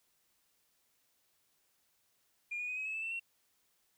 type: tone with pitch steps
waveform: sine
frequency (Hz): 2414 / 2456 / 2499 / 2543 / 2587 / 2632 / 2679 / 2725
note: D7 / D#7 / D#7 / D#7 / E7 / E7 / E7 / F7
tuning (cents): +47 / -23 / +7 / +37 / -33 / -3 / +27 / -43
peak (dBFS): -35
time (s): 2.51-3.198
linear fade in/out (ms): 10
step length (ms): 86
effects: tanh soft clip ceiling -32 dBFS + white hiss -75 dBFS RMS until 3.97 s